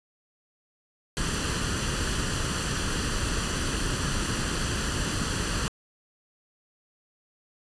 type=noise with comb filter; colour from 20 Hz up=pink; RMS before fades=-28 dBFS; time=1.17-5.68 s; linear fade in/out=0 ms; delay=0.67 ms; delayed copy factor=+0.6; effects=resampled to 22050 Hz